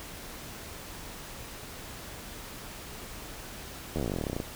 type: slowing click train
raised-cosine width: 2 ms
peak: -18 dBFS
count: 21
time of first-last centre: 3.96-4.401 s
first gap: 12 ms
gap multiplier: 1.06
effects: pink hiss -43 dBFS RMS until 4.55 s